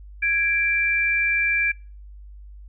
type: tone pair together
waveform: sine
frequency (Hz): 1656.5 / 2349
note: G#6 / D7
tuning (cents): -5 / 0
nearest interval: tritone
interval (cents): 605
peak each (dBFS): -24 / -20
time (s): 0.22-1.72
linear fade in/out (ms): 10
effects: noise-tail reverb RT60 0.4 s tail -26 dB re dry + added 50 Hz sine -39 dBFS peak until 2.68 s